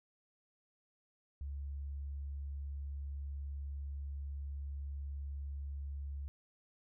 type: tone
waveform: sine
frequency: 70.3 Hz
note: C#2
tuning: 25 cents sharp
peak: -39 dBFS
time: 1.41-6.28 s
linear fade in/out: 0 ms
effects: none